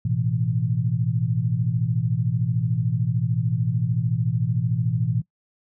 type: chord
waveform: sine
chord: A suspended second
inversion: none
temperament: equal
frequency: 110 / 123.47 / 164.81 Hz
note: A2 / B2 / E3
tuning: 0 / 0 / 0 cents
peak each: -25 / -23 / -26 dBFS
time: 0.05-5.22 s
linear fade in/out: 5 ms
effects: noise-tail reverb RT60 0.1 s tail -21 dB re dry